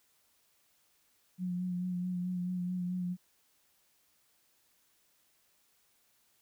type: tone with vibrato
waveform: sine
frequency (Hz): 180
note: F#3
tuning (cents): -47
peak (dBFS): -32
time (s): 1.38-3.17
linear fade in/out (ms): 50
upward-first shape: sine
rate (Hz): 4.6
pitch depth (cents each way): 26
effects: white hiss -71 dBFS RMS until 6.41 s